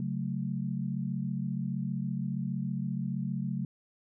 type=chord; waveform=sine; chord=F# minor; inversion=second; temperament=equal; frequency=138.59 / 185 / 220 Hz; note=C#3 / F#3 / A3; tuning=0 / 0 / 0 cents; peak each=-34 / -34 / -36 dBFS; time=0-3.65 s; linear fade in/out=2 ms; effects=none